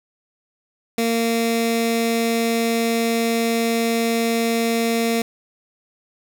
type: tone with notch filter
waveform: 15% pulse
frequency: 230 Hz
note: A#3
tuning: 23 cents flat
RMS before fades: -20 dBFS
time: 0.98-5.22 s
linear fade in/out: 2 ms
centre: 960 Hz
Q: 1.4
effects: none